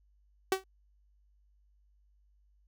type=tone with exponential decay; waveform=sawtooth; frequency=381 Hz; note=G4; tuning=49 cents flat; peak=-19 dBFS; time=0.52-0.64 s; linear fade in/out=2 ms; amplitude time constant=25 ms; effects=added 50 Hz sine -64 dBFS peak until 2.67 s